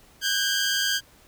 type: tone pair together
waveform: 15% pulse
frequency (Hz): 1520 / 1616.4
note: F#6 / G#6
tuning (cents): +46 / -47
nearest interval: minor second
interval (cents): 107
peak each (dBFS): -21 / -17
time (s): 0.21-1.01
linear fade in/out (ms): 50
effects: pink hiss -55 dBFS RMS until 1.27 s